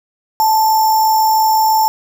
sine tone with sample-and-hold, 877 Hz, A5, 6 cents flat, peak -9 dBFS, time 0.4-1.88 s, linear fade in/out 0 ms, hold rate 6300 Hz, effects none

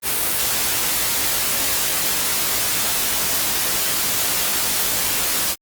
white noise with comb filter, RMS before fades -20 dBFS, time 0.02-5.56 s, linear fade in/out 50 ms, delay 18 ms, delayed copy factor +0.6, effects Opus 32 kbps

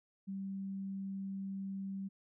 sine tone, 194.4 Hz, G3, 14 cents flat, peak -38 dBFS, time 0.27-2.09 s, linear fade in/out 20 ms, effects none

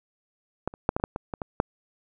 clicks, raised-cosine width 1 ms, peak -13 / -28 / -6 / -10 / -25 / -7 / -16 / -17 / -17 / -6 dBFS, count 10, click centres 0.676 / 0.739 / 0.891 / 0.965 / 0.999 / 1.039 / 1.161 / 1.338 / 1.418 / 1.601 s, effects none

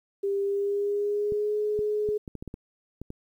sine tone with pitch glide, 397.7 to 421.3 Hz, G4 to G#4, +25 to +25 cents, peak -24 dBFS, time 0.23-2.18 s, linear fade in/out 10 ms, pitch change +100 cents, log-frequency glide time 0.42-1.56 s
clicks, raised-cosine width 3 ms, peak -24 dBFS, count 10, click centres 1.322 / 1.791 / 2.089 / 2.278 / 2.353 / 2.425 / 2.477 / 2.541 / 3.016 / 3.104 s
effects 10-bit

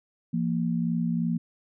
sine tone pair together, 170 / 232.9 Hz, F3 / A#3, -46 / -1 cents, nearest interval perfect fourth, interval 545 cents, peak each -26 / -27 dBFS, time 0.33-1.38 s, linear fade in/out 10 ms, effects none

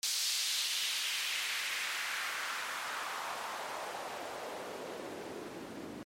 white noise with band-pass filter sweep, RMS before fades -38 dBFS, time 0.03-6.03 s, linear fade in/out 0 ms, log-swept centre 4900 to 260 Hz, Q 1.6, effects MP3 64 kbps

